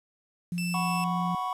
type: tone with pitch glide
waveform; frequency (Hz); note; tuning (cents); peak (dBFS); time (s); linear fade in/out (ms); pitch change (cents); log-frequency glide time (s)
sine; 174.61 to 175.72; F3 to F3; 0 to +11; -28; 0.52-1.35; 2; +11; 1.04-1.12
type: tone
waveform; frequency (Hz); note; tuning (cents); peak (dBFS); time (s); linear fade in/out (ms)
sawtooth; 2653; E7; +10; -30; 0.58-1.04; 0
type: chord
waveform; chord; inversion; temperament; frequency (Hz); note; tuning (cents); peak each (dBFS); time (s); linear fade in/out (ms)
triangle; F# suspended fourth; none; just; 740 / 986.7 / 1110; F#5 / B5 / C#6; 0 / -2 / +2; -31 / -32 / -30; 0.74-1.53; 2
effects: resampled to 32000 Hz + 9-bit